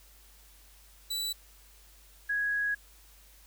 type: tone pair in turn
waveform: sawtooth / sine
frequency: 3951 / 1661.2 Hz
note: B7 / G#6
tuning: 0 / 0 cents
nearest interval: octave + minor third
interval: 1500 cents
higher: first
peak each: -28 / -27 dBFS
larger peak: second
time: 1.1-1.33 / 2.29-2.75 s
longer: second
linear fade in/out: 10 ms
effects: added 50 Hz sine -57 dBFS peak until 3.46 s + white hiss -59 dBFS RMS until 3.46 s